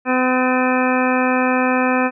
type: harmonic tone with a mistuned harmonic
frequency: 254.7 Hz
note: C4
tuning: 46 cents flat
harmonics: 1 / 2 / 3 / 4 / 5 / 6 / 7 / 9 / 10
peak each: -18 / -21 / -23 / -24 / -25 / -26 / -26 / -28 / -28 dBFS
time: 0.05-2.11 s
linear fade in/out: 50 ms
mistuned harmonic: 9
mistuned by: +63 cents
effects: none